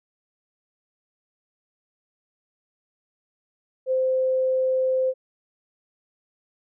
sine tone, 519 Hz, C5, 14 cents flat, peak -19 dBFS, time 3.86-5.14 s, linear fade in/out 50 ms, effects none

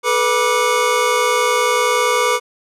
square tone cluster, 430.7 / 490.9 / 972 / 1177 / 2204 Hz, A4 / B4 / B5 / D6 / C#7, -37 / -10 / -28 / +3 / -11 cents, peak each -23 / -19 / -22 / -20 / -23 dBFS, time 0.03-2.4 s, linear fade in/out 50 ms, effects low-pass 12000 Hz 12 dB/octave

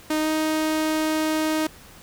sawtooth tone with pitch glide, 309.4 to 312.5 Hz, D#4 to D#4, -10 to +8 cents, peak -17 dBFS, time 0.1-1.67 s, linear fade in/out 5 ms, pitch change +18 cents, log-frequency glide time 0.2-0.28 s, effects pink hiss -47 dBFS RMS until 2.02 s

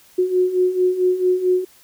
sine beating tone pair, 362.5 / 367 Hz, F#4 / F#4, -35 / -14 cents, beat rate 4.5 Hz, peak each -21 / -16 dBFS, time 0.18-1.65 s, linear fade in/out 10 ms, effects white hiss -51 dBFS RMS until 1.83 s

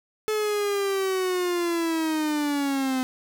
45% pulse linear sweep, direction down, 432.8 to 255.6 Hz, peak -23 dBFS, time 0.28-3.03 s, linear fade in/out 0 ms, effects none

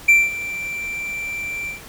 triangle tone with ADSR envelope, 2349 Hz, D7, in tune, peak -6 dBFS, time 0.08-1.81 s, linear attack 10 ms, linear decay 210 ms, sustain -17 dB, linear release 130 ms, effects pink hiss -40 dBFS RMS until 1.88 s

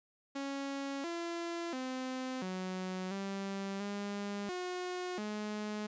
sawtooth tone with pitch steps, 276.4 / 339.8 / 258.1 / 185.6 / 196.1 / 202.7 / 361.8 / 211 Hz, C#4 / F4 / C4 / F#3 / G3 / G#3 / F#4 / G#3, -5 / -47 / -23 / +6 / +1 / -42 / -39 / +28 cents, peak -33 dBFS, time 0.35-5.87 s, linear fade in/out 10 ms, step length 690 ms, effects resampled to 16000 Hz

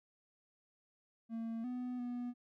triangle tone with pitch steps, 227.4 / 248.9 / 244.1 Hz, A#3 / B3 / B3, -43 / +14 / -20 cents, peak -36 dBFS, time 1.29-2.34 s, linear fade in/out 50 ms, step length 350 ms, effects none

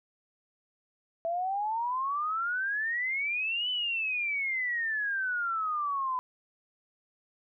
sine exponential two-way sweep, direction up then down, 659.3 to 3027 to 1003 Hz, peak -28 dBFS, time 1.25-6.19 s, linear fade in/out 0 ms, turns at 3.7 s, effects none

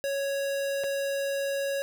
square tone with dropouts, 554.4 Hz, C#5, in tune, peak -28 dBFS, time 0.04-1.82 s, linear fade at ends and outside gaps 0 ms, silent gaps 0.837-0.841 s, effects none

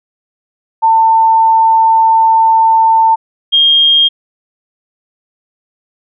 sine tone pair in turn, 896 / 3227 Hz, A5 / G7, +31 / +50 cents, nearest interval octave + minor seventh, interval 2219 cents, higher second, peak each -5 dBFS, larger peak neither, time 0.82-3.16 / 3.52-4.09 s, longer first, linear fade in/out 20 ms, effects none

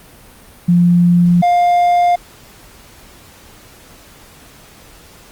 sine / triangle tone pair in turn, 174.61 / 704.1 Hz, F3 / F5, 0 / +14 cents, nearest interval 2 octaves, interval 2414 cents, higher second, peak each -7 dBFS, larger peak neither, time 0.68-1.42 / 1.42-2.16 s, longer neither, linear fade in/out 10 ms, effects pink hiss -42 dBFS RMS until 5.31 s + Opus 32 kbps

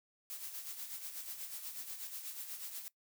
blue noise with tremolo, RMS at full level -43 dBFS, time 0.3-2.88 s, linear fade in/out 0 ms, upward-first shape sine, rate 8.2 Hz, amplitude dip 55%, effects noise-tail reverb RT60 0.1 s tail -20 dB re dry

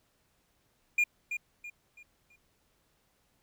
triangle tone with echo, 2417 Hz, D7, 49 cents sharp, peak -21 dBFS, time 0.98-1.04 s, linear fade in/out 5 ms, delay 330 ms, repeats 4, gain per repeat -9 dB, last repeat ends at 2.36 s, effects pink hiss -72 dBFS RMS until 3.42 s

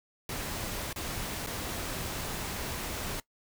pink noise with dropouts, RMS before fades -36 dBFS, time 0.29-3.2 s, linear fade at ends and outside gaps 2 ms, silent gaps 0.929-0.96 / 1.464-1.47 s, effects noise-tail reverb RT60 0.1 s tail -20 dB re dry

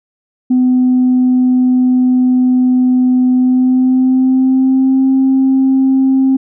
sine tone with pitch glide, 252.9 to 265.5 Hz, B3 to C4, +41 to +25 cents, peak -6 dBFS, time 0.5-6.37 s, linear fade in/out 10 ms, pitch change +84 cents, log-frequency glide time 3.33-5.08 s, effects tanh soft clip ceiling -4 dBFS

